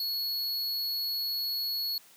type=tone; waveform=square; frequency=4361 Hz; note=C#8; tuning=29 cents flat; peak=-30 dBFS; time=0-1.98 s; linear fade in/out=2 ms; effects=white hiss -57 dBFS RMS until 2.16 s + high-pass 150 Hz 12 dB/octave

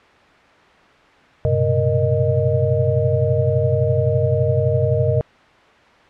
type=tone cluster; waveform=sine; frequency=97.1 / 120.7 / 132.5 / 467.2 / 618 Hz; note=G2 / B2 / C3 / A#4 / D#5; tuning=-16 / -39 / +22 / +4 / -12 cents; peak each=-21 dBFS; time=1.45-5.21 s; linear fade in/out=0 ms; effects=white hiss -48 dBFS RMS until 6.09 s + low-pass 2000 Hz 12 dB/octave

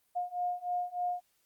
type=beating tone pair; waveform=sine; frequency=712 / 715.3 Hz; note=F5 / F5; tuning=+33 / +41 cents; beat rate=3.3 Hz; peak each=-35 / -34 dBFS; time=0.15-1.21 s; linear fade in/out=20 ms; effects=white hiss -73 dBFS RMS until 1.45 s + Opus 32 kbps

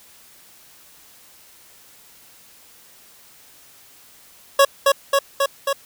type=tone with echo; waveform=25% pulse; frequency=554.4 Hz; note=C#5; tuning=in tune; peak=-6 dBFS; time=4.59-4.65 s; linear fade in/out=5 ms; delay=270 ms; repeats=4; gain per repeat=-2 dB; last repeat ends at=5.73 s; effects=white hiss -49 dBFS RMS until 5.85 s

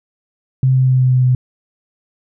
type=tone with pitch steps; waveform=sine; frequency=130.81 / 129.98 / 129.16 / 128.34 / 127.53 / 126.72 Hz; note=C3 / C3 / C3 / C3 / C3 / B2; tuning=0 / -11 / -22 / -33 / -44 / +45 cents; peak=-9 dBFS; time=0.63-1.35 s; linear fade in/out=2 ms; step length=120 ms; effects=none

